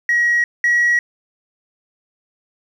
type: tone pair in turn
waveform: sine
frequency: 1904 / 1915 Hz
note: A#6 / A#6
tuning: +36 / +46 cents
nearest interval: unison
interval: 10 cents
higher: second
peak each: -11 / -10 dBFS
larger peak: second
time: 0.09-0.44 / 0.64-0.99 s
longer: neither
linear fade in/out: 2 ms
effects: tanh soft clip ceiling -10 dBFS + 8-bit